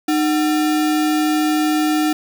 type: tone with sample-and-hold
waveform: sine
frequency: 306.5 Hz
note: D#4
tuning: 26 cents flat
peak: -14 dBFS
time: 0.08-2.13 s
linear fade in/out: 5 ms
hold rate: 1050 Hz
effects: none